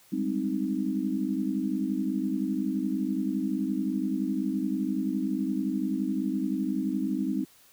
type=chord; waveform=sine; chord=Ab major seventh; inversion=third; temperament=equal; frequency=196 / 207.7 / 261.6 / 311.1 Hz; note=G3 / Ab3 / C4 / Eb4; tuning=0 / 0 / 0 / 0 cents; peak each=-32 / -34 / -30 / -31 dBFS; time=0.12-7.45 s; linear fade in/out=10 ms; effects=white hiss -58 dBFS RMS until 7.72 s